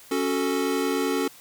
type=chord; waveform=square; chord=F# minor; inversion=second; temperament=equal; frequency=277.2 / 370 / 440 Hz; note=C#4 / F#4 / A4; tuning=0 / 0 / 0 cents; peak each=-27 / -29 / -28 dBFS; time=0.11-1.28 s; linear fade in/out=5 ms; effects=white hiss -49 dBFS RMS until 1.4 s